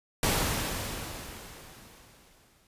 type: noise with exponential decay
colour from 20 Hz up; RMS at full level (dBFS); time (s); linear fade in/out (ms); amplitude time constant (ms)
pink; -25; 0.23-2.67; 1; 530
effects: resampled to 32000 Hz